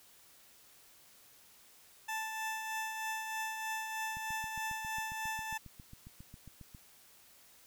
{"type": "tone with tremolo", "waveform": "20% pulse", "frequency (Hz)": 880, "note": "A5", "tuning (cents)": 0, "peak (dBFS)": -30, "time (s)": [2.08, 5.58], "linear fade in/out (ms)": 10, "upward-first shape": "triangle", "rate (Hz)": 3.2, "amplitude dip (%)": 45}
{"type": "click train", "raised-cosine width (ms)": 5, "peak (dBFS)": -38, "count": 20, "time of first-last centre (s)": [4.17, 6.748], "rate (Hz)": 7.37}
{"effects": ["white hiss -61 dBFS RMS until 7.66 s"]}